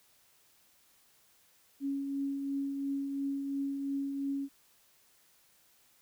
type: tone with tremolo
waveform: sine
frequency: 277.2 Hz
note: C#4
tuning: in tune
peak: -30 dBFS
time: 1.8-4.49 s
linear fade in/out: 50 ms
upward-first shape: triangle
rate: 2.9 Hz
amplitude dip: 40%
effects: white hiss -66 dBFS RMS until 6.01 s

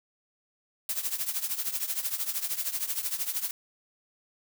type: noise with tremolo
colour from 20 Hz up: blue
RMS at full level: -28 dBFS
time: 0.89-3.51 s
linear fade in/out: 2 ms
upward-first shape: triangle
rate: 13 Hz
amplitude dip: 85%
effects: none

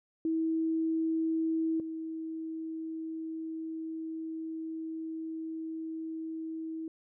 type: tone pair in turn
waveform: sine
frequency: 323.2 / 321.7 Hz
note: E4 / E4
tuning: -34 / -42 cents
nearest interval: unison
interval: 8 cents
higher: first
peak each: -27 / -35 dBFS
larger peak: first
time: 0.25-1.8 / 1.8-6.88 s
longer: second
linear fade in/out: 2 ms
effects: none

